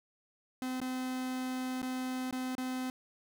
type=tone with dropouts; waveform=45% pulse; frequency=256.4 Hz; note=C4; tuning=35 cents flat; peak=-34 dBFS; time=0.62-2.9 s; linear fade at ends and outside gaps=1 ms; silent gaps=0.802-0.815 / 1.818-1.828 / 2.31-2.326 / 2.552-2.581 s; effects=none